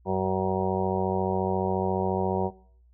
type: harmonic tone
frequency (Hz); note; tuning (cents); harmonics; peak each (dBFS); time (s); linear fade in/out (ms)
94.3; F#2; +33; 1 / 2 / 4 / 5 / 6 / 7 / 8 / 9 / 10; -33 / -30 / -29 / -33 / -34 / -35 / -33 / -40 / -33; 0.05-2.51; 50
effects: noise-tail reverb RT60 0.6 s tail -22 dB re dry + added 60 Hz sine -55 dBFS peak until 2.93 s